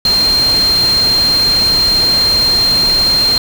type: tone in noise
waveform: sine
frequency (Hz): 4186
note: C8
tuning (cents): 0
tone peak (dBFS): -9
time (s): 0.05-3.38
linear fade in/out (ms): 2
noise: pink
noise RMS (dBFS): -21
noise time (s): 0.05-3.38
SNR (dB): +9
effects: none